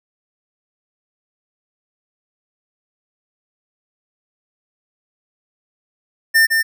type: tone with echo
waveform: square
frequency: 1800 Hz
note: A6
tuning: 39 cents sharp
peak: -10 dBFS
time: 6.34-6.47 s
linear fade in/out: 20 ms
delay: 160 ms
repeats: 1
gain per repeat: -4 dB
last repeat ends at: 6.63 s
effects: none